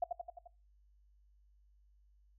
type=tone with echo; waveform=sine; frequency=698.5 Hz; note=F5; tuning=in tune; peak=-29 dBFS; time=0.02-0.04 s; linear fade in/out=5 ms; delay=87 ms; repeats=5; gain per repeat=-4 dB; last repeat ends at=0.475 s; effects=noise-tail reverb RT60 0.3 s tail -21 dB re dry + added 50 Hz sine -64 dBFS peak until 2.38 s